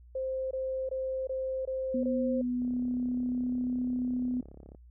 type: tone bursts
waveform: sine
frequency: 524 Hz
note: C5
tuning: 2 cents sharp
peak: -30 dBFS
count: 6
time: 0.15-2.415 s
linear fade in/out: 5 ms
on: 360 ms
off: 21 ms
type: tone with pitch glide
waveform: sine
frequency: 246.9 to 249.6 Hz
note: B3 to B3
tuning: 0 to +19 cents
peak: -28 dBFS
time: 1.94-4.41 s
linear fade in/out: 5 ms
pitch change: +19 cents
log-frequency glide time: 2.34-3.73 s
type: click train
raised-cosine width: 2 ms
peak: -36 dBFS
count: 74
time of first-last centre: 2.62-4.748 s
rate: 34.3 Hz
effects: added 60 Hz sine -51 dBFS peak until 4.9 s